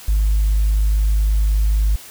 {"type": "tone with tanh clipping", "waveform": "triangle", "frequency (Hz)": 51.9, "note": "G#1", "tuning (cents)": 0, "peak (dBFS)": -13, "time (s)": [0.08, 1.96], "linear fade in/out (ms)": 5, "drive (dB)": 5, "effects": ["white hiss -39 dBFS RMS until 2.1 s"]}